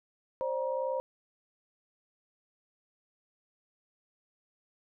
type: tone cluster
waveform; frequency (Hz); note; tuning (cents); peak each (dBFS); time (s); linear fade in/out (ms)
sine; 527 / 588 / 951; C5 / D5 / A#5; +12 / +2 / +34; -31 / -37 / -37; 0.41-1; 0
effects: none